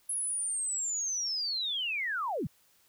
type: linear sweep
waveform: sine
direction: down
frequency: 10750 to 98.6 Hz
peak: -30 dBFS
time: 0.09-2.47 s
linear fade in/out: 5 ms
effects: white hiss -66 dBFS RMS until 2.88 s